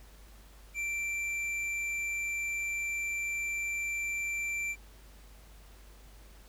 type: tone with hard clipping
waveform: sine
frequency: 2349 Hz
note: D7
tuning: in tune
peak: -33 dBFS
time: 0.74-4.76 s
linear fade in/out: 50 ms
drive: 7 dB
effects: added 50 Hz sine -52 dBFS peak until 6.48 s + pink hiss -59 dBFS RMS until 6.48 s